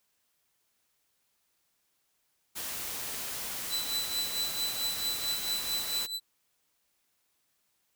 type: noise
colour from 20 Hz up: white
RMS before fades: -37 dBFS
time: 2.55-6.07 s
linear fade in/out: 20 ms
type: tone with tremolo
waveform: 40% pulse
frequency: 3987 Hz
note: B7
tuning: 16 cents sharp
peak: -27 dBFS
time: 3.69-6.2 s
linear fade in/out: 50 ms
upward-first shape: triangle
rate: 4.5 Hz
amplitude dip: 80%
effects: white hiss -75 dBFS RMS until 7.95 s